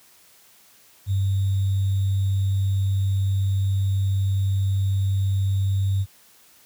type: tone with sample-and-hold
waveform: sine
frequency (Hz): 97.3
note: G2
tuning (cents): -12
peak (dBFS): -18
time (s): 1.06-6.06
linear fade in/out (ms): 50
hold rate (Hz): 3675
effects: white hiss -54 dBFS RMS until 6.65 s + high-pass 60 Hz 12 dB/octave